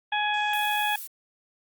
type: harmonic tone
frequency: 838 Hz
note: G#5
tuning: 15 cents sharp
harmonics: 1 / 2 / 3 / 4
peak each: -26 / -29 / -31 / -32 dBFS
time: 0.12-0.96 s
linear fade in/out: 5 ms
type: noise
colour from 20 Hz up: violet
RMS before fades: -37 dBFS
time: 0.34-1.07 s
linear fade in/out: 0 ms
effects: Opus 24 kbps